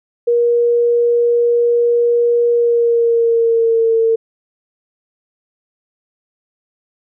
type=tone with pitch glide; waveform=sine; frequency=474.9 to 452.4 Hz; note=A#4 to A4; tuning=+32 to +48 cents; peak=-10 dBFS; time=0.27-4.16 s; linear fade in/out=10 ms; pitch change=-84 cents; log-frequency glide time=2.5-3.97 s; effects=none